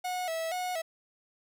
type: tone with vibrato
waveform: 45% pulse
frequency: 689 Hz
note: F5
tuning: 24 cents flat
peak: -31 dBFS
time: 0.04-0.82 s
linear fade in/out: 10 ms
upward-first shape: square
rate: 2.1 Hz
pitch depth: 97 cents each way
effects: none